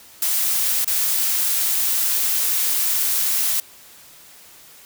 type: noise with dropouts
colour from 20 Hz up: blue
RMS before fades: -20 dBFS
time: 0.22-3.6 s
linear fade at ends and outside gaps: 2 ms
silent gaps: 0.846-0.876 s
effects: white hiss -46 dBFS RMS until 4.85 s